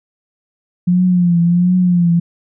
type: tone with vibrato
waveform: sine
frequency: 176.2 Hz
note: F3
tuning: 16 cents sharp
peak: -9 dBFS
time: 0.87-2.2 s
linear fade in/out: 10 ms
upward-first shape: triangle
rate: 1.4 Hz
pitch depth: 71 cents each way
effects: none